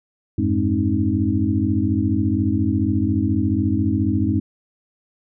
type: tone cluster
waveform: sine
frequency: 89.7 / 104 / 210.4 / 268.7 / 312.9 Hz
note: F2 / G#2 / G#3 / C4 / D#4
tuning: +47 / +3 / +23 / +46 / +10 cents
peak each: -23 dBFS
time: 0.38-4.4 s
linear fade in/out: 5 ms
effects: none